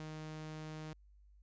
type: tone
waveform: sawtooth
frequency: 155.56 Hz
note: D#3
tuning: in tune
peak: -40 dBFS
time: 0-0.93 s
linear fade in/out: 2 ms
effects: added 50 Hz sine -60 dBFS peak until 1.42 s + resampled to 16000 Hz